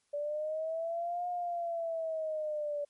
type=linear two-way sweep; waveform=sine; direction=up then down; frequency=577 to 715 to 577 Hz; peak=-32 dBFS; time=0.13-2.85 s; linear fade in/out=10 ms; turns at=1.28 s; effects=white hiss -75 dBFS RMS until 2.89 s + MP3 48 kbps